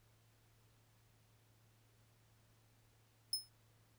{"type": "tone with exponential decay", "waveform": "sawtooth", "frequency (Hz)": 5190, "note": "E8", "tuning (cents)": -28, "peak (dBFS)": -29, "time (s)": [3.33, 3.49], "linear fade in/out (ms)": 2, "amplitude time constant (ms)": 33, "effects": ["added 111 Hz sine -70 dBFS peak until 3.98 s", "pink hiss -74 dBFS RMS until 3.98 s"]}